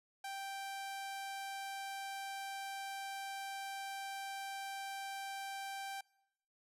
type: tone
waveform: sawtooth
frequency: 784 Hz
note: G5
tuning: in tune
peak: -38 dBFS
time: 0.24-6.01 s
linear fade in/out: 5 ms
effects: noise-tail reverb RT60 0.9 s tail -25 dB re dry + resampled to 32000 Hz